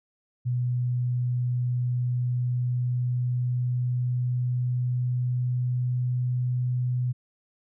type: tone with pitch glide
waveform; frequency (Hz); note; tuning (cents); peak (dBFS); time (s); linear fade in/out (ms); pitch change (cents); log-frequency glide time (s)
sine; 123.47 to 124.69; B2 to B2; 0 to +17; -23; 0.45-7.13; 20; +17; 1.89-6.37
effects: none